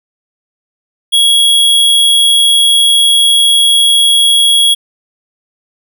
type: tone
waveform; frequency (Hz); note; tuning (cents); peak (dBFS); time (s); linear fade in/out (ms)
square; 3322; G#7; 0; -6; 1.12-4.75; 20
effects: none